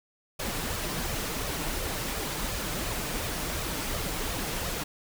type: noise with flanger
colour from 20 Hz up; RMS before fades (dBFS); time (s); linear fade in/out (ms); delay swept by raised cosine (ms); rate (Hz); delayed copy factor
pink; -32; 0.39-4.84; 10; 1.6 to 6.8; 2.8; +0.6
effects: none